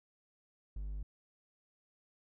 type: tone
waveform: triangle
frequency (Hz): 50.2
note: G1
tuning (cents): +42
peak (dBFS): -36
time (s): 0.76-1.03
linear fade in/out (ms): 5
effects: none